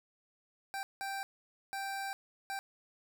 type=tone bursts at uneven times; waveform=25% pulse; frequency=784 Hz; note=G5; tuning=in tune; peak=-33 dBFS; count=4; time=0.74-0.83 / 1.01-1.23 / 1.73-2.13 / 2.5-2.59 s; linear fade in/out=0 ms; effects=none